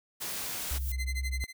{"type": "noise", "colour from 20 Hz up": "white", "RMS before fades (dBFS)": -36, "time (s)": [0.2, 0.79], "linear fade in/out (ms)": 20}
{"type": "noise with exponential growth", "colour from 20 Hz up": "violet", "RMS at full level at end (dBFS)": -37, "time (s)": [0.41, 0.92], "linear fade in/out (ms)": 2, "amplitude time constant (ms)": 110}
{"type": "tone with vibrato", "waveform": "sine", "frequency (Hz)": 65.41, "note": "C2", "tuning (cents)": 0, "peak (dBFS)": -30, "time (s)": [0.71, 1.44], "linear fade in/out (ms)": 0, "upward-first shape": "square", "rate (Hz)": 2.5, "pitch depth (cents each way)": 15}
{"type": "tone with tremolo", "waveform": "sawtooth", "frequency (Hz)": 2061, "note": "C7", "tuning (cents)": -27, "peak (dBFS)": -30, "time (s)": [0.91, 1.53], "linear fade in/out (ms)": 50, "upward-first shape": "sine", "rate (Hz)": 12, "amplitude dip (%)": 100}
{"effects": []}